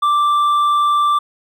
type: tone with hard clipping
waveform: sine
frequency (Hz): 1174.7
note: D6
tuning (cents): 0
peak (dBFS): -13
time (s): 0.02-1.19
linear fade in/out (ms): 10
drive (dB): 4
effects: none